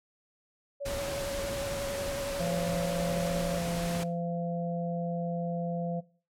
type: tone with vibrato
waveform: sine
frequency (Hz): 559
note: C#5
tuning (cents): +14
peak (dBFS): -33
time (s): 0.8-3.59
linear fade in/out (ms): 20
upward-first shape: square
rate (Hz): 11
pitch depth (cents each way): 23
type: noise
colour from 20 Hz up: pink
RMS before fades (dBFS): -37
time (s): 0.85-4.04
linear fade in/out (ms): 10
type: harmonic tone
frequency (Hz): 171.3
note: F3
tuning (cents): -33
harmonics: 1 / 3 / 4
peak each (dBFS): -32 / -37 / -38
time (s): 2.39-6.01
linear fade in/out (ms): 20
effects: noise-tail reverb RT60 0.4 s tail -19 dB re dry + low-pass 12000 Hz 12 dB/octave